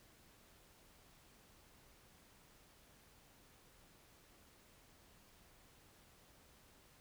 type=silence; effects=pink hiss -66 dBFS RMS until 7 s